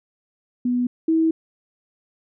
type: tone pair in turn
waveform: sine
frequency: 246.1 / 323.1 Hz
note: B3 / E4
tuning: -6 / -35 cents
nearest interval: perfect fourth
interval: 471 cents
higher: second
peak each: -18 / -15 dBFS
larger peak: second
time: 0.65-0.87 / 1.08-1.31 s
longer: second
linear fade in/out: 5 ms
effects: none